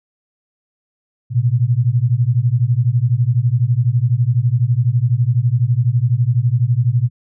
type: beating tone pair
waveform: sine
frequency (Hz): 115.2 / 127.2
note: A#2 / C3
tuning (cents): -20 / -48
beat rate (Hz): 12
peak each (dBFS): -15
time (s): 1.3-7.1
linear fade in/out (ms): 50
effects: none